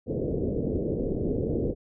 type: low-pass noise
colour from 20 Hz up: white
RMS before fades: -28 dBFS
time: 0.06-1.75 s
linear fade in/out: 50 ms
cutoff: 510 Hz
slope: 48 dB/octave
effects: none